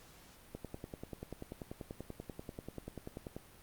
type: click train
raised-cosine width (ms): 2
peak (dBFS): -29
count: 30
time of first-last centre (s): 0.55-3.366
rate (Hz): 10.3
effects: pink hiss -59 dBFS RMS until 3.62 s + Opus 48 kbps